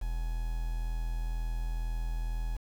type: tone with quantisation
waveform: triangle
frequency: 41.03 Hz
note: E1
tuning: 7 cents flat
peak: -28 dBFS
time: 0.01-2.57 s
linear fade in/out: 10 ms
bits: 8
effects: none